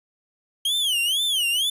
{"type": "tone with vibrato", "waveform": "45% pulse", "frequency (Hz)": 3136, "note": "G7", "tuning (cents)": 0, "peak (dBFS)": -20, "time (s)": [0.65, 1.7], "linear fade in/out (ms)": 5, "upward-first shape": "sine", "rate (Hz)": 2.1, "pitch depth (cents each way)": 220, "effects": ["resampled to 32000 Hz"]}